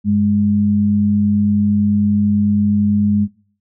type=tone pair together; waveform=sine; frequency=97.4 / 206.4 Hz; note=G2 / G#3; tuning=-11 / -10 cents; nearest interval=octave + minor second; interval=1301 cents; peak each=-20 / -12 dBFS; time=0.04-3.28 s; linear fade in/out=50 ms; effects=noise-tail reverb RT60 0.5 s tail -22 dB re dry